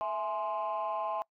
sine chord, E augmented, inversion none, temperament equal with one note detuned, 659.3 / 839.8 / 1046.5 Hz, E5 / G#5 / B#5, 0 / +19 / 0 cents, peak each -34 dBFS, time 0.01-1.22 s, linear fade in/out 0 ms, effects noise-tail reverb RT60 0.1 s tail -24 dB re dry + tanh soft clip ceiling -26 dBFS

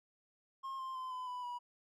triangle tone with pitch steps, 1071 / 1050.8 / 1030.9 / 1011.5 / 992.4 / 973.6 Hz, C6 / C6 / C6 / B5 / B5 / B5, +40 / +7 / -26 / +41 / +8 / -25 cents, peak -38 dBFS, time 0.63-1.59 s, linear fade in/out 20 ms, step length 160 ms, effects none

